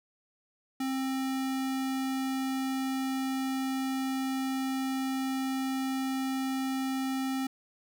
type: tone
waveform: square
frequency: 264.9 Hz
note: C4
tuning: 22 cents sharp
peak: -30 dBFS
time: 0.8-7.47 s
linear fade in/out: 5 ms
effects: none